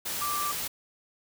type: tone in noise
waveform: sine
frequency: 1174.7 Hz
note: D6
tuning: in tune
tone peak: -29 dBFS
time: 0.21-0.52 s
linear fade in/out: 10 ms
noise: white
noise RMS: -33 dBFS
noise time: 0.05-0.68 s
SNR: +1 dB
effects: none